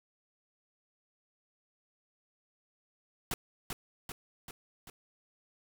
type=noise with echo; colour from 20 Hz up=pink; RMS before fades=-34 dBFS; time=3.31-3.34 s; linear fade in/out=2 ms; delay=390 ms; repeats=4; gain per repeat=-4 dB; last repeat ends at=4.9 s; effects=none